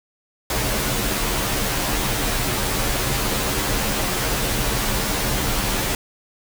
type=noise with comb filter; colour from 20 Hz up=pink; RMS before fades=-22 dBFS; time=0.5-5.95 s; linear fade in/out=2 ms; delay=12 ms; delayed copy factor=-0.9; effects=none